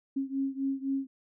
sine beating tone pair, 270 / 273.9 Hz, C#4 / C#4, -45 / -21 cents, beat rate 3.9 Hz, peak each -31 / -33 dBFS, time 0.16-1.07 s, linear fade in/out 10 ms, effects none

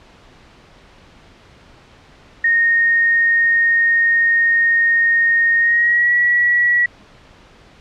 sine tone with pitch glide, 1852 to 1931.8 Hz, A#6 to B6, -12 to -39 cents, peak -11 dBFS, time 2.44-6.86 s, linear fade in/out 5 ms, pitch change +73 cents, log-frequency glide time 5.59-6.13 s, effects pink hiss -46 dBFS RMS until 7.8 s + low-pass 4000 Hz 12 dB/octave

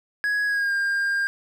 triangle tone with pitch glide, 1668 to 1604.7 Hz, G#6 to G6, +7 to +40 cents, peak -19 dBFS, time 0.24-1.27 s, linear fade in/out 0 ms, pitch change -67 cents, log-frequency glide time 0.46-0.73 s, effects none

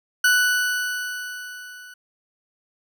40% pulse tone with level ramp, 1484 Hz, F#6, 5 cents sharp, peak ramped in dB -13 to -40 dBFS, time 0.24-1.94 s, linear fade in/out 5 ms, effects none

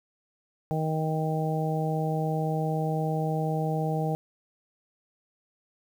harmonic tone, 157.3 Hz, D#3, 19 cents sharp, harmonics 1 / 2 / 3 / 4 / 5, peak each -27 / -36 / -33 / -35 / -33 dBFS, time 0.71-4.15 s, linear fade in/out 0 ms, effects 9-bit

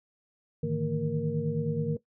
sine tone cluster, 105.8 / 150.4 / 159.8 / 228.4 / 468.8 Hz, G#2 / D3 / D#3 / A#3 / A#4, +33 / +42 / +47 / -35 / +10 cents, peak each -39 / -31 / -32 / -35 / -32 dBFS, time 0.63-1.97 s, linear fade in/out 5 ms, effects noise-tail reverb RT60 0.1 s tail -17 dB re dry

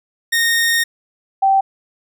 sawtooth / sine tone pair in turn, 1849 / 777.4 Hz, A#6 / G5, -15 / -15 cents, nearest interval octave + minor third, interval 1500 cents, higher first, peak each -10 dBFS, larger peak neither, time 0.32-0.84 / 1.42-1.61 s, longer first, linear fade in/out 10 ms, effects none

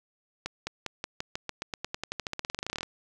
accelerating click train, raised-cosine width 0.2 ms, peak -15 dBFS, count 29, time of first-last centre 0.46-2.831 s, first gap 210 ms, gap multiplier 0.92, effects none

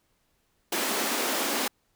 pink high-pass noise, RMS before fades -28 dBFS, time 0.72-1.68 s, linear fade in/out 5 ms, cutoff 220 Hz, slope 48 dB/octave, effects pink hiss -71 dBFS RMS until 1.95 s

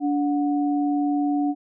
sine tone pair together, 289.7 / 730 Hz, D4 / F#5, -24 / -24 cents, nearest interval octave + major third, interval 1600 cents, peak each -20 / -28 dBFS, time 0-1.55 s, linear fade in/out 50 ms, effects none

